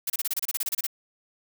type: noise bursts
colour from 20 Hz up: blue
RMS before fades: -27 dBFS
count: 14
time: 0.07-0.867 s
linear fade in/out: 5 ms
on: 30 ms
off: 29 ms
effects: none